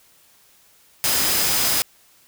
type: tone in noise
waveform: sine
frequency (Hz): 5030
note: D#8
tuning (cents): +18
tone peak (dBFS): -28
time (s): 1.04-1.82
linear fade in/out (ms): 0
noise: white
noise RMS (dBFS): -20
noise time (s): 1.04-1.82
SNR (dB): -11
effects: white hiss -55 dBFS RMS until 2.27 s